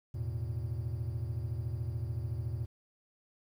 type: chord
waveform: triangle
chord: E suspended fourth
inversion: none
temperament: just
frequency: 82.41 / 109.88 / 123.61 Hz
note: E2 / A2 / B2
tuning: 0 / -2 / +2 cents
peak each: -37 / -35 / -36 dBFS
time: 0.14-2.66 s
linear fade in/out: 10 ms
effects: 11-bit

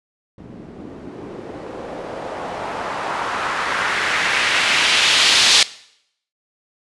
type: noise with low-pass filter sweep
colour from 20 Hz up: blue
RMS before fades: -20 dBFS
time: 0.38-5.63 s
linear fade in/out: 2 ms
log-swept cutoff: 210 to 4300 Hz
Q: 1.4
effects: noise-tail reverb RT60 0.7 s tail -19 dB re dry + resampled to 24000 Hz

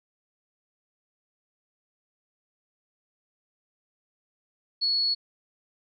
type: tone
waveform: sine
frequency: 4377 Hz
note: C#8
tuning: 23 cents flat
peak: -22 dBFS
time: 4.81-5.15 s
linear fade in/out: 20 ms
effects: none

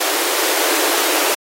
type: high-pass noise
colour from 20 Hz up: pink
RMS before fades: -18 dBFS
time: 0-1.35 s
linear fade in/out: 10 ms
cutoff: 300 Hz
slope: 96 dB/octave
effects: AAC 48 kbps

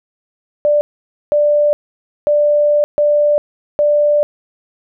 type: tone bursts at uneven times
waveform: sine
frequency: 590 Hz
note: D5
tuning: 8 cents sharp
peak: -9 dBFS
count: 5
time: 0.65-0.81 / 1.32-1.73 / 2.27-2.84 / 2.98-3.38 / 3.79-4.23 s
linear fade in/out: 0 ms
effects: none

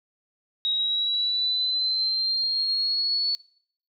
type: exponential sweep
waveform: sine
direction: up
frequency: 3800 to 4435 Hz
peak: -22 dBFS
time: 0.65-3.35 s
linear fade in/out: 0 ms
effects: noise-tail reverb RT60 0.6 s tail -22 dB re dry

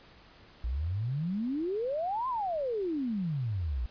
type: exponential two-way sweep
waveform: sine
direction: up then down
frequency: 55.9 to 1063 to 55.9 Hz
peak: -29 dBFS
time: 0.64-3.86 s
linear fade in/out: 0 ms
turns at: 2.28 s
effects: pink hiss -56 dBFS RMS until 3.9 s + resampled to 11025 Hz

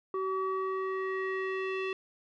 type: tone with low-pass filter sweep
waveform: square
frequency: 380.3 Hz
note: F#4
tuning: 48 cents sharp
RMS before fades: -33 dBFS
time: 0.14-1.93 s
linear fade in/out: 2 ms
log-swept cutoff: 1000 to 2800 Hz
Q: 3.2
effects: none

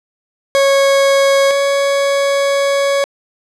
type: tone pair in turn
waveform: 40% pulse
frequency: 551 / 558 Hz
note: C#5 / C#5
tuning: -11 / +11 cents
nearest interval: unison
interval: 22 cents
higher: second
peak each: -8 / -11 dBFS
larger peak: first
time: 0.55-1.51 / 1.51-3.04 s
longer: second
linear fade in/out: 0 ms
effects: low-pass 9000 Hz 12 dB/octave

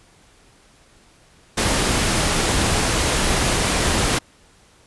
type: noise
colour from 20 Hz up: pink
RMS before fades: -19 dBFS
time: 1.57-4.19 s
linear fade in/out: 10 ms
effects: pink hiss -53 dBFS RMS until 4.86 s + resampled to 24000 Hz

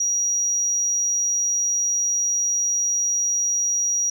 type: tone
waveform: sine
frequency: 5750 Hz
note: F8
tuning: 50 cents sharp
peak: -18 dBFS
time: 0-4.1 s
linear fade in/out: 5 ms
effects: tanh soft clip ceiling -14 dBFS

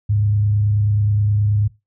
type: tone with frequency modulation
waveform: sine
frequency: 103.83 Hz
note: G#2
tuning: in tune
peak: -14 dBFS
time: 0.09-1.68 s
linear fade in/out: 10 ms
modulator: 29.4 Hz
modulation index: 0.26
effects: noise-tail reverb RT60 0.2 s tail -17 dB re dry

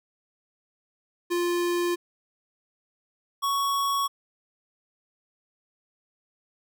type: tone pair in turn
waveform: square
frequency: 349.2 / 1114.1 Hz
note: F4 / C#6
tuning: 0 / +8 cents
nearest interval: octave + minor sixth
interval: 2008 cents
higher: second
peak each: -24 dBFS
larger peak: neither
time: 1.3-1.96 / 3.42-4.08 s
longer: neither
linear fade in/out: 20 ms
effects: none

